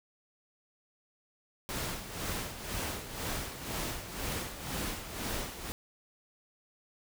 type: noise with tremolo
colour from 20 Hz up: pink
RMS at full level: -35 dBFS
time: 1.69-5.72 s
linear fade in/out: 0 ms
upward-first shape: sine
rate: 2 Hz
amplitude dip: 65%
effects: none